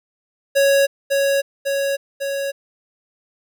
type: tone with echo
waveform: square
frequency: 554.4 Hz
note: C#5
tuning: in tune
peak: -13 dBFS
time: 0.55-0.87 s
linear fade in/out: 20 ms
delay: 550 ms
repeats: 3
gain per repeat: -3 dB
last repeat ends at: 2.52 s
effects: none